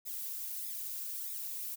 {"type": "noise with flanger", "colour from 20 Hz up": "violet", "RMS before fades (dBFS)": -40, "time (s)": [0.05, 1.76], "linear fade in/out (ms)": 20, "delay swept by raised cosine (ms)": [0.67, 2.67], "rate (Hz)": 1.6, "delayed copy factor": -0.9, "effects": []}